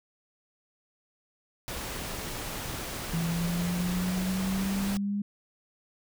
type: noise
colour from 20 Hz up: pink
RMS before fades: -36 dBFS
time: 1.68-4.97 s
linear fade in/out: 0 ms
type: linear sweep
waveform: sine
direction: up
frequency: 164.7 to 204.2 Hz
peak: -27 dBFS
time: 3.13-5.22 s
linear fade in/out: 5 ms
effects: none